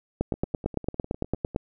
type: two click trains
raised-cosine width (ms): 2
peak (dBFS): -11 / -24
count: 13 / 13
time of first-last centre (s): 0.21-1.561 / 0.34-1.547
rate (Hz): 8.88 / 9.94
effects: none